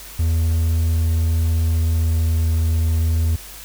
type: tone with pitch glide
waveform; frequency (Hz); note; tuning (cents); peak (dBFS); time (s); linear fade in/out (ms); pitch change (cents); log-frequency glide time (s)
triangle; 81.9 to 81.38; E2 to E2; -11 to -22; -13; 0.19-3.36; 5; -11; 1.79-2.34
effects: added 50 Hz sine -41 dBFS peak until 3.64 s + white hiss -38 dBFS RMS until 3.64 s